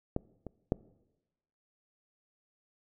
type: clicks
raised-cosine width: 2 ms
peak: -17 / -27 / -13 dBFS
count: 3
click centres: 0.164 / 0.467 / 0.721 s
effects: noise-tail reverb RT60 1.0 s tail -22 dB re dry